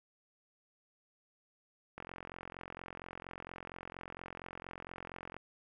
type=click train; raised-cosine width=0.5 ms; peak=-29 dBFS; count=151; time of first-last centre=1.98-5.366 s; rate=44.3 Hz; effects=none